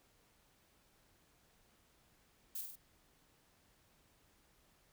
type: noise with echo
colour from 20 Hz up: violet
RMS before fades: -42 dBFS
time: 2.55-2.61 s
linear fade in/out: 5 ms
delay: 49 ms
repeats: 3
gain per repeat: -4 dB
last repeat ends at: 2.757 s
effects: pink hiss -71 dBFS RMS until 4.92 s